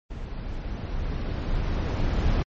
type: noise with level ramp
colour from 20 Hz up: brown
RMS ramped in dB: -35 to -21 dBFS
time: 0.1-2.43 s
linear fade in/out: 10 ms
effects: low-pass 5000 Hz 12 dB/octave + MP3 32 kbps